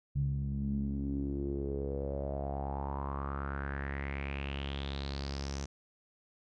sawtooth tone with low-pass filter sweep, 69.3 Hz, C#2, in tune, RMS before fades -36 dBFS, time 0.15-5.66 s, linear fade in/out 10 ms, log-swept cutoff 140 to 6200 Hz, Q 5.9, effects none

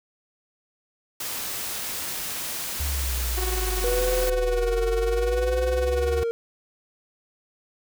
white noise, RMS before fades -31 dBFS, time 1.2-4.3 s, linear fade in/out 5 ms
sine exponential two-way sweep, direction down then up, 73.42 to 38.85 to 73.42 Hz, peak -25 dBFS, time 2.8-6.23 s, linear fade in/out 0 ms, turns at 4.34 s
sawtooth tone with tremolo, 370 Hz, F#4, in tune, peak -23 dBFS, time 3.37-6.24 s, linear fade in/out 10 ms, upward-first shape sine, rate 20 Hz, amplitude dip 70%
triangle tone with vibrato, 483 Hz, B4, 39 cents flat, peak -21 dBFS, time 3.84-6.31 s, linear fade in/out 0 ms, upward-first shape sine, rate 0.69 Hz, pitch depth 81 cents each way
effects none

